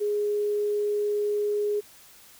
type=tone; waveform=sine; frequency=415.3 Hz; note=G#4; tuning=in tune; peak=-23 dBFS; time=0-1.81 s; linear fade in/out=20 ms; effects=white hiss -52 dBFS RMS until 2.39 s